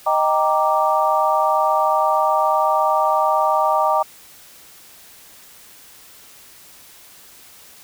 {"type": "chord", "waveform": "sine", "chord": "Eb major seventh", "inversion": "none", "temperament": "equal", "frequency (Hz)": [622.3, 784, 932.3, 1174.7], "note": ["Eb5", "G5", "Bb5", "D6"], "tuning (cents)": [0, 0, 0, 0], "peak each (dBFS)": -20, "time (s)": [0.06, 4.03], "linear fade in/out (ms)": 10, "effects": ["white hiss -45 dBFS RMS until 7.83 s"]}